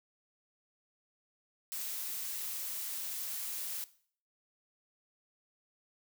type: noise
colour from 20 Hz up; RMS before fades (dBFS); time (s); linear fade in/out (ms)
blue; -39; 1.72-3.84; 0
effects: noise-tail reverb RT60 0.5 s tail -17 dB re dry